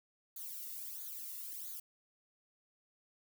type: noise with flanger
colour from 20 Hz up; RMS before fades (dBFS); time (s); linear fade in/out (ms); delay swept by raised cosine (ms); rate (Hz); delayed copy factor
violet; -45; 0.36-1.8; 5; 0.37 to 1.28; 1.5; -0.9
effects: none